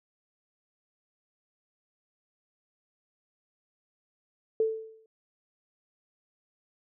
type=tone with exponential decay; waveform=sine; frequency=442.5 Hz; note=A4; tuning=10 cents sharp; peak=-20 dBFS; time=4.6-5.06 s; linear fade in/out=2 ms; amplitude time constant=98 ms; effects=none